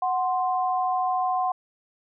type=tone pair together; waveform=sine; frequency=740 / 1046.5 Hz; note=F#5 / C6; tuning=0 / 0 cents; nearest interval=tritone; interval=600 cents; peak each=-23 / -27 dBFS; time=0.02-1.52 s; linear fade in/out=5 ms; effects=none